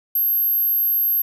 sine tone, 12544 Hz, G9, in tune, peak -16 dBFS, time 0.15-1.22 s, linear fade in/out 5 ms, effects none

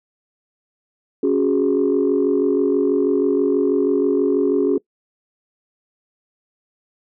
sine chord, C# suspended fourth, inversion none, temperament just, 277.2 / 369.6 / 415.8 Hz, C#4 / F#4 / G#4, 0 / -2 / +2 cents, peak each -18 dBFS, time 1.23-4.78 s, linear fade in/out 5 ms, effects noise-tail reverb RT60 0.1 s tail -23 dB re dry + tanh soft clip ceiling -8 dBFS

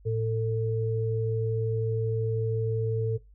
sine tone pair together, 111.9 / 446.8 Hz, A2 / A4, +30 / +27 cents, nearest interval 2 octaves, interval 2397 cents, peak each -27 / -28 dBFS, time 0.05-3.18 s, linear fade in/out 20 ms, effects noise-tail reverb RT60 0.2 s tail -18 dB re dry + added 50 Hz sine -51 dBFS peak until 3.34 s

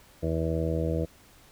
harmonic tone, 81 Hz, E2, 30 cents flat, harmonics 1 / 2 / 3 / 4 / 5 / 6 / 7 / 8, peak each -30 / -31 / -41 / -33 / -41 / -32 / -37 / -38 dBFS, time 0.22-1.06 s, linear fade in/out 20 ms, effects pink hiss -56 dBFS RMS until 1.51 s

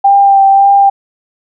sine tone with vibrato, 790 Hz, G5, 13 cents sharp, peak -3 dBFS, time 0.04-0.9 s, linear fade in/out 10 ms, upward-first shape sine, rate 1.8 Hz, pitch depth 18 cents each way, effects none

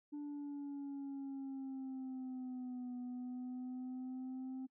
sine exponential two-way sweep, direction down then up, 293.7 to 246.9 to 261.7 Hz, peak -39 dBFS, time 0.12-4.67 s, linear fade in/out 20 ms, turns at 2.96 s, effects noise-tail reverb RT60 0.1 s tail -24 dB re dry + tanh soft clip ceiling -41 dBFS

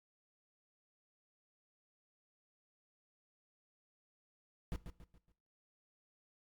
brown noise with echo, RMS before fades -38 dBFS, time 4.72-4.76 s, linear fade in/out 0 ms, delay 140 ms, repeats 4, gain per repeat -8 dB, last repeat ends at 5.32 s, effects noise-tail reverb RT60 0.5 s tail -18 dB re dry + MP3 96 kbps

